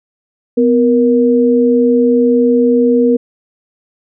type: tone pair together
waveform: sine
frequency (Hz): 250 / 471.7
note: B3 / A#4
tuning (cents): +21 / +20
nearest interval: major seventh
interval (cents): 1099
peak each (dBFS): -10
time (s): 0.57-3.17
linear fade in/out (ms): 10
effects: none